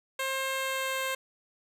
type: tone with pitch glide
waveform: 10% pulse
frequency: 532 to 528.3 Hz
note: C5 to C5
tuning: +29 to +17 cents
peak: -21 dBFS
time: 0.19-1.15 s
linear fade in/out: 5 ms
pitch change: -12 cents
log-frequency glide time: 0.53-1.04 s
effects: none